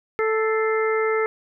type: harmonic tone with a mistuned harmonic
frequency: 440 Hz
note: A4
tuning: in tune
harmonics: 1 / 2 / 3 / 4 / 5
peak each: -20 / -32 / -27 / -32 / -29 dBFS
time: 0.19-1.26 s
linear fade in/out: 0 ms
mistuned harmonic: 5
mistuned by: -88 cents
effects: none